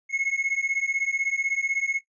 triangle beating tone pair, 2170 / 2186 Hz, C#7 / C#7, -37 / -25 cents, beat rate 16 Hz, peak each -25 dBFS, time 0.09-2.01 s, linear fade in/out 50 ms, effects noise-tail reverb RT60 0.1 s tail -17 dB re dry + resampled to 22050 Hz

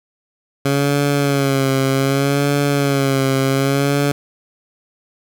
15% pulse tone with vibrato, 138.59 Hz, C#3, in tune, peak -8 dBFS, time 0.65-4.12 s, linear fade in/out 5 ms, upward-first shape sine, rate 0.65 Hz, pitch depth 54 cents each way, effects none

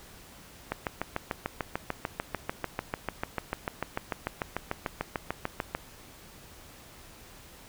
click train, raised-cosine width 0.5 ms, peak -14 dBFS, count 35, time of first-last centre 0.72-5.75 s, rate 6.76 Hz, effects pink hiss -51 dBFS RMS until 7.68 s

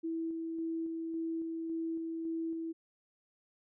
sine tone with tremolo, 327.6 Hz, E4, 11 cents flat, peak -33 dBFS, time 0.03-2.73 s, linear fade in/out 20 ms, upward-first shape square, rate 1.8 Hz, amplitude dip 25%, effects none

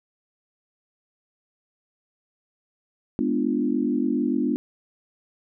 sine chord, G# diminished seventh, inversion none, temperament equal with one note detuned, 207.7 / 246.9 / 293.7 / 344 Hz, G#3 / B3 / D4 / F4, 0 / 0 / 0 / -26 cents, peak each -29 / -24 / -25 / -29 dBFS, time 3.19-4.56 s, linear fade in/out 0 ms, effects none

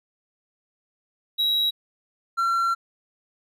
triangle tone pair in turn, 3863 / 1361.8 Hz, B7 / F6, -39 / -44 cents, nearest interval octave + tritone, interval 1805 cents, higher first, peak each -18 / -18 dBFS, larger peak neither, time 1.38-1.71 / 2.37-2.75 s, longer second, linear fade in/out 20 ms, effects none

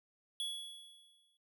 square tone with exponential decay, 3375 Hz, G#7, 27 cents sharp, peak -35 dBFS, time 0.4-1.37 s, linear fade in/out 1 ms, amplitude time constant 210 ms, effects noise-tail reverb RT60 0.1 s tail -21 dB re dry

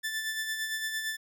sawtooth tone with tremolo, 1760 Hz, A6, in tune, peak -26 dBFS, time 0.03-1.17 s, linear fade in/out 20 ms, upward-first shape sine, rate 8.8 Hz, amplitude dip 45%, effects none

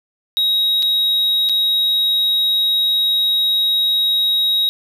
triangle tone with dropouts, 3801 Hz, A#7, 33 cents sharp, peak -12 dBFS, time 0.37-4.69 s, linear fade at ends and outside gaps 0 ms, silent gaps 0.824-0.828 / 1.489-1.495 s, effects none

